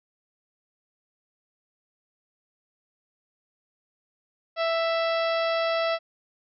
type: harmonic tone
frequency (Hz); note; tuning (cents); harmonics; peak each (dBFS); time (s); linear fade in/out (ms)
661; E5; +5; 1 / 2 / 3 / 4 / 5 / 6 / 7 / 8; -24 / -30 / -34 / -36 / -38 / -40 / -41 / -42; 4.56-5.99; 50
effects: none